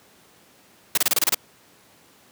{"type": "noise bursts", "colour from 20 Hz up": "white", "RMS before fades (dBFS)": -19, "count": 8, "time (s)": [0.95, 1.346], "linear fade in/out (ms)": 2, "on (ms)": 25, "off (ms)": 28, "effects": ["pink hiss -54 dBFS RMS until 2.31 s", "high-pass 150 Hz 12 dB/octave"]}